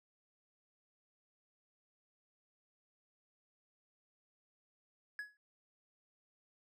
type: tone with exponential decay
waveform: triangle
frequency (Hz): 1683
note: G#6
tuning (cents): +23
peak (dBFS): -35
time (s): 5.19-5.37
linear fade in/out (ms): 1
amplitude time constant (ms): 38
effects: none